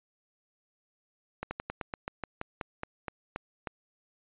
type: slowing click train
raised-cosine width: 0.5 ms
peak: -19 dBFS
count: 14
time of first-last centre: 1.43-3.672 s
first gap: 80 ms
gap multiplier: 1.12
effects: resampled to 8000 Hz